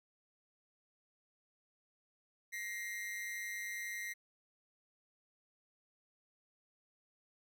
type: ring-modulated tone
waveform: 45% pulse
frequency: 1995 Hz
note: B6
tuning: 17 cents sharp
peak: -37 dBFS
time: 2.52-4.14 s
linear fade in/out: 20 ms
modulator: 101 Hz
effects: none